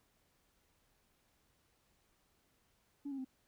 sine tone with pitch steps, 283.9 / 272.2 / 260.9 Hz, C#4 / C#4 / C4, +41 / -31 / -5 cents, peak -38 dBFS, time 3.05-3.248 s, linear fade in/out 10 ms, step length 66 ms, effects tanh soft clip ceiling -36 dBFS + pink hiss -75 dBFS RMS until 3.47 s

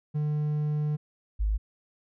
triangle / sine tone pair in turn, 150 / 52.12 Hz, D3 / G#1, +37 / +7 cents, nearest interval octave + tritone, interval 1830 cents, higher first, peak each -23 dBFS, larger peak neither, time 0.14-0.97 / 1.39-1.58 s, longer first, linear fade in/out 20 ms, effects none

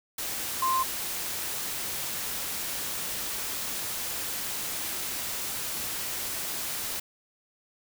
sine tone in noise, 1046.5 Hz, C6, in tune, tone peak -23 dBFS, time 0.62-0.83 s, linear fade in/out 5 ms, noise white, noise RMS -33 dBFS, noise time 0.18-7 s, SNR +7 dB, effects none

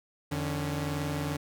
sawtooth tone cluster, 85.7 / 149.2 / 277.9 Hz, F2 / D3 / C#4, -32 / +28 / +4 cents, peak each -34 / -28 / -32 dBFS, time 0.31-1.37 s, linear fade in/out 10 ms, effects none

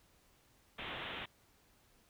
white low-pass noise, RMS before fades -44 dBFS, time 0.78-1.26 s, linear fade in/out 10 ms, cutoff 3600 Hz, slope 96 dB/octave, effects pink hiss -69 dBFS RMS until 2.09 s

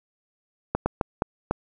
slowing click train, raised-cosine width 1 ms, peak -8 dBFS, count 5, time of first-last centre 0.75-1.51 s, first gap 110 ms, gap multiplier 1.38, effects none

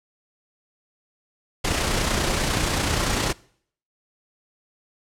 pink noise with amplitude modulation, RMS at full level -21 dBFS, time 1.64-3.33 s, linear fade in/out 10 ms, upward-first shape sine, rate 30.2 Hz, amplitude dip 40%, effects noise-tail reverb RT60 0.6 s tail -23 dB re dry + low-pass 9000 Hz 12 dB/octave

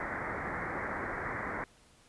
white low-pass noise, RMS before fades -37 dBFS, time 0-1.64 s, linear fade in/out 2 ms, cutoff 2100 Hz, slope 96 dB/octave, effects pink hiss -62 dBFS RMS until 2.08 s + resampled to 24000 Hz

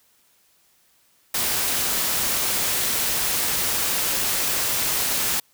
white noise, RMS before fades -23 dBFS, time 1.34-5.4 s, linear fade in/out 5 ms, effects white hiss -61 dBFS RMS until 5.53 s

